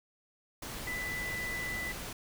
sine tone in noise, 1991 Hz, B6, 14 cents sharp, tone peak -35 dBFS, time 0.87-1.92 s, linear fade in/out 5 ms, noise pink, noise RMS -41 dBFS, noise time 0.62-2.13 s, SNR +3 dB, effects none

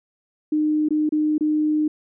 sine tone with dropouts, 305 Hz, D#4, 34 cents flat, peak -17 dBFS, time 0.52-1.88 s, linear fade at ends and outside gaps 5 ms, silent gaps 0.887-0.906 / 1.092-1.122 / 1.381-1.408 s, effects none

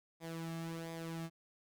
sawtooth tone with flanger, 164.81 Hz, E3, in tune, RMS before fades -43 dBFS, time 0.2-1.3 s, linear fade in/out 50 ms, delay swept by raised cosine 0.7 to 2.1 ms, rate 1.4 Hz, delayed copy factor -0.6, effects Opus 48 kbps

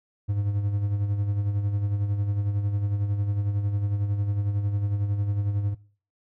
triangle tone with tremolo, 101.6 Hz, G#2, 38 cents flat, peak -19 dBFS, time 0.28-5.75 s, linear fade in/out 20 ms, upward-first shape sine, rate 11 Hz, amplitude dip 50%, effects noise-tail reverb RT60 0.4 s tail -19 dB re dry

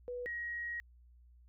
sine tone pair in turn, 491.4 / 1893.2 Hz, B4 / A#6, -9 / +26 cents, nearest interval octave + major seventh, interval 2335 cents, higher second, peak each -38 / -37 dBFS, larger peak second, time 0.08-0.26 / 0.26-0.8 s, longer second, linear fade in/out 0 ms, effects added 60 Hz sine -58 dBFS peak until 1.48 s

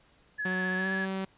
sine tone with vibrato, 1697 Hz, G#6, 37 cents sharp, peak -30 dBFS, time 0.38-1.06 s, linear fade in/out 20 ms, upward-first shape sine, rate 15 Hz, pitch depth 24 cents each way
sawtooth tone with pitch glide, 185 to 191.41 Hz, F#3 to G3, 0 to -41 cents, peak -27 dBFS, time 0.45-1.25 s, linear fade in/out 5 ms, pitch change +59 cents, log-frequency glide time 0.76-0.88 s
effects pink hiss -63 dBFS RMS until 1.37 s + resampled to 8000 Hz

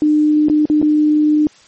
sine tone with dropouts, 302.2 Hz, D4, 50 cents sharp, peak -9 dBFS, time 0.02-1.47 s, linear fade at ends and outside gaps 1 ms, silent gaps 0.485-0.498 / 0.655-0.699 / 0.816-0.826 s, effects white hiss -47 dBFS RMS until 1.67 s + MP3 32 kbps

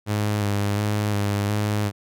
sawtooth tone with vibrato, 103.2 Hz, G#2, 10 cents flat, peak -17 dBFS, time 0.06-1.92 s, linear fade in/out 50 ms, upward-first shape square, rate 1.4 Hz, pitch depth 25 cents each way, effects none

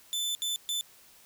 sawtooth tone bursts at uneven times, 3520 Hz, A7, in tune, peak -26 dBFS, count 3, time 0.13-0.35 / 0.42-0.56 / 0.69-0.81 s, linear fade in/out 0 ms, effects white hiss -57 dBFS RMS until 1.25 s

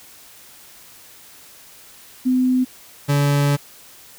sine / 40% pulse tone pair in turn, 254.7 / 143.21 Hz, C4 / D3, -46 / -43 cents, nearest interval minor seventh, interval 997 cents, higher first, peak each -14 dBFS, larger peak neither, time 2.25-2.65 / 3.08-3.57 s, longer second, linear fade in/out 20 ms, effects white hiss -45 dBFS RMS until 4.18 s

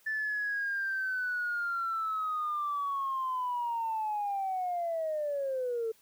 sine linear sweep, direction down, 1760 to 440.6 Hz, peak -29 dBFS, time 0.06-5.92 s, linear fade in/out 10 ms, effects tanh soft clip ceiling -25 dBFS + white hiss -64 dBFS RMS until 6.01 s

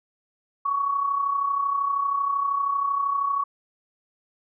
sine tone with amplitude modulation, 1120 Hz, C#6, 18 cents sharp, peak -19 dBFS, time 0.65-3.44 s, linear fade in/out 10 ms, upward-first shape sine, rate 32.8 Hz, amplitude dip 55%, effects none

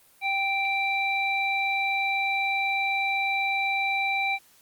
harmonic tone, 784 Hz, G5, in tune, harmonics 1 / 3 / 5, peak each -28 / -25 / -36 dBFS, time 0.21-4.39 s, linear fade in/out 50 ms, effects white hiss -58 dBFS RMS until 4.61 s + Opus 32 kbps

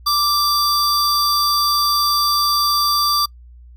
square tone pair together, 1174.7 / 4699 Hz, D6 / D8, 0 / 0 cents, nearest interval 2 octaves, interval 2400 cents, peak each -18 dBFS, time 0.06-3.26 s, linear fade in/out 10 ms, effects noise-tail reverb RT60 0.1 s tail -26 dB re dry + added 60 Hz sine -39 dBFS peak until 3.76 s

